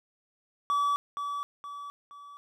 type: tone with echo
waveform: triangle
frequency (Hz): 1147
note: D6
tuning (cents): -41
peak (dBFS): -22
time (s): 0.7-0.96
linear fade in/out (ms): 0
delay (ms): 470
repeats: 3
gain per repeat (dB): -7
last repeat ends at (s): 2.37
effects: none